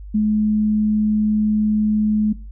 sine tone, 213 Hz, G#3, 44 cents sharp, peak -14 dBFS, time 0.14-2.33 s, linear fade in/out 10 ms, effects noise-tail reverb RT60 0.3 s tail -19 dB re dry + added 50 Hz sine -32 dBFS peak until 2.51 s

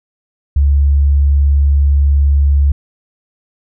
sine tone, 70.7 Hz, C#2, 35 cents sharp, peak -7 dBFS, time 0.56-2.72 s, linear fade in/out 5 ms, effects none

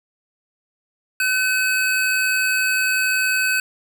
square tone pair together, 1519 / 2562 Hz, F#6 / E7, +45 / -50 cents, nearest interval major sixth, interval 905 cents, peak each -20 / -22 dBFS, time 1.2-3.6 s, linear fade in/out 2 ms, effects none

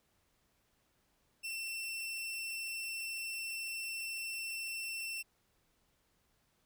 sawtooth tone, 2694 Hz, E7, 37 cents sharp, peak -35 dBFS, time 1.43-5.23 s, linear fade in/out 20 ms, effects pink hiss -75 dBFS RMS until 6.65 s

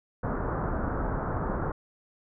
pink low-pass noise, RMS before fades -30 dBFS, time 0.23-1.72 s, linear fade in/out 5 ms, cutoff 1500 Hz, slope 48 dB/octave, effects none

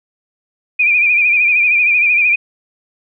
sine tone with vibrato, 2423 Hz, D#7, 47 cents flat, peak -9 dBFS, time 0.79-2.36 s, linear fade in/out 10 ms, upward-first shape sine, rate 13 Hz, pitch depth 60 cents each way, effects none

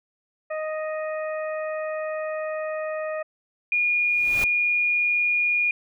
harmonic tone, 622.3 Hz, D#5, in tune, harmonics 1 / 2 / 3 / 4, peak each -27 / -36 / -37 / -42 dBFS, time 0.5-3.23 s, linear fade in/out 10 ms
sine tone, 2434 Hz, D#7, 39 cents flat, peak -19 dBFS, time 3.72-5.71 s, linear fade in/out 2 ms
pink noise with exponential growth, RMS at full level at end -29 dBFS, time 4-4.44 s, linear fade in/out 1 ms, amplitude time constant 95 ms
effects none

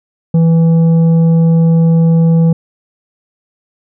triangle tone with tanh clipping, 164.81 Hz, E3, in tune, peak -7 dBFS, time 0.34-2.53 s, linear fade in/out 5 ms, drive 11 dB, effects none

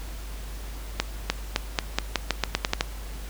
accelerating click train, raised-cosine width 0.2 ms, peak -4 dBFS, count 12, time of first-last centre 1-2.809 s, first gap 300 ms, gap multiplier 0.87, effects added 50 Hz sine -34 dBFS peak until 3.29 s + pink hiss -44 dBFS RMS until 3.29 s

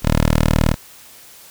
10% pulse tone, 38.89 Hz, D#1, in tune, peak -5 dBFS, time 0.02-0.76 s, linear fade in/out 50 ms, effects white hiss -43 dBFS RMS until 1.5 s

